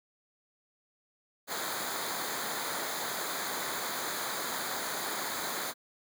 pink noise with comb filter, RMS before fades -35 dBFS, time 1.47-5.74 s, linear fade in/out 50 ms, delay 0.36 ms, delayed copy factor -0.7, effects high-pass 200 Hz 12 dB/octave

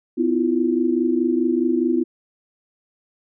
sine tone cluster, 252.2 / 323.8 / 348.6 Hz, B3 / E4 / F4, +36 / -31 / -3 cents, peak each -21 dBFS, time 0.17-2.04 s, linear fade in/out 20 ms, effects none

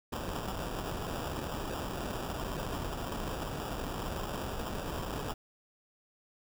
pink noise with sample-and-hold, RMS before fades -37 dBFS, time 0.12-5.34 s, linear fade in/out 10 ms, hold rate 2100 Hz, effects none

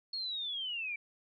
sine linear sweep, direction down, 4349 to 2301 Hz, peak -35 dBFS, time 0.13-0.96 s, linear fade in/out 5 ms, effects none

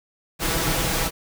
pink noise with comb filter, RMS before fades -23 dBFS, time 0.39-1.11 s, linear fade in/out 50 ms, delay 6.1 ms, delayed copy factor +0.6, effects none

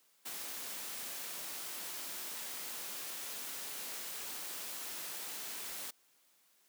white noise, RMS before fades -43 dBFS, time 0.25-5.91 s, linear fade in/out 10 ms, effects white hiss -70 dBFS RMS until 6.68 s + high-pass 200 Hz 12 dB/octave

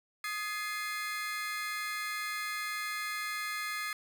35% pulse chord, Ab major, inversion second, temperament equal with one note detuned, 1244.5 / 1697.1 / 2093 Hz, Eb6 / Ab6 / C7, 0 / +37 / 0 cents, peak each -37 / -39 / -36 dBFS, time 0.24-3.93 s, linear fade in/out 2 ms, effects none

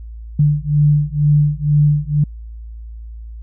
sine beating tone pair, 146.83 / 148.93 Hz, D3 / D3, 0 / +25 cents, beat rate 2.1 Hz, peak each -14 dBFS, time 0.39-2.24 s, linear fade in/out 5 ms, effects added 56 Hz sine -29 dBFS peak until 3.42 s

